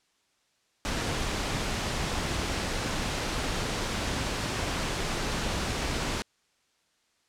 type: noise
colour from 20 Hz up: pink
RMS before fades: -30 dBFS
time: 0.85-6.22 s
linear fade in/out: 0 ms
effects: white hiss -70 dBFS RMS until 7.28 s + low-pass 7000 Hz 12 dB/octave